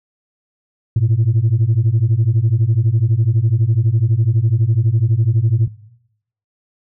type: beating tone pair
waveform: sine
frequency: 106.5 / 118.5 Hz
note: G#2 / A#2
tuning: +44 / +29 cents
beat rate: 12 Hz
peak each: -13 dBFS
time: 0.96-5.68 s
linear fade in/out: 5 ms
effects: noise-tail reverb RT60 0.8 s tail -18 dB re dry + tanh soft clip ceiling -8 dBFS